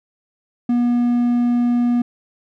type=tone; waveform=triangle; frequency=241.2 Hz; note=B3; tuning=41 cents flat; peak=-12 dBFS; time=0.69-2.02 s; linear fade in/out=5 ms; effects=none